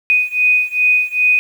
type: beating tone pair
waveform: sine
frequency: 2489 / 2491.5 Hz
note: D#7 / D#7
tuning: 0 / +2 cents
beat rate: 2.5 Hz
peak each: -14 / -15 dBFS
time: 0.1-1.39 s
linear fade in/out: 0 ms
effects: 7-bit